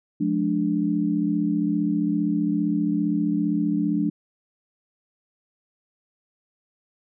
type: chord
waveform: sine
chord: D diminished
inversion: first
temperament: just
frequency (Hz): 176.2 / 211.4 / 293.7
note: F3 / Ab3 / D4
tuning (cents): +16 / +31 / 0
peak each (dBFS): -26 / -25 / -23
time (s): 0.2-4.1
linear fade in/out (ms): 10
effects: none